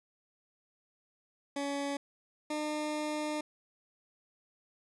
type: tone pair in turn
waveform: 20% pulse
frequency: 281.9 / 302.4 Hz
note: C#4 / D#4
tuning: +29 / -49 cents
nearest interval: minor second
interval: 122 cents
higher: second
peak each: -28 dBFS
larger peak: neither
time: 1.56-1.97 / 2.5-3.41 s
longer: second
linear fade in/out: 5 ms
effects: resampled to 24000 Hz